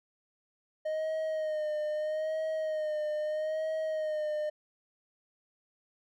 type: tone with vibrato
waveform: triangle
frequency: 619 Hz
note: D#5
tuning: 9 cents flat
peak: -28 dBFS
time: 0.85-4.5 s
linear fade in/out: 10 ms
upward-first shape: sine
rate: 0.78 Hz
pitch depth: 39 cents each way
effects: none